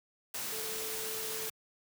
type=tone in noise; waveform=sine; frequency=440 Hz; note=A4; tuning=in tune; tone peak=-43 dBFS; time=0.52-1.49 s; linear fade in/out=5 ms; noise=white; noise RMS=-38 dBFS; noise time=0.34-1.5 s; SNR=-8 dB; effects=high-pass 100 Hz 12 dB/octave